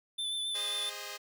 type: tone with vibrato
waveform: square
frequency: 3520 Hz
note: A7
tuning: in tune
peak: -33 dBFS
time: 0.18-0.9 s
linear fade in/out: 10 ms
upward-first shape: sine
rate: 7.4 Hz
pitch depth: 22 cents each way
type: chord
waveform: 5% pulse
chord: Ab major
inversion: none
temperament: equal with one note detuned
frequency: 408.9 / 523.3 / 622.3 Hz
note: Ab4 / C5 / Eb5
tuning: -27 / 0 / 0 cents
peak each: -33 dBFS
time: 0.54-1.18 s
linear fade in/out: 20 ms
effects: none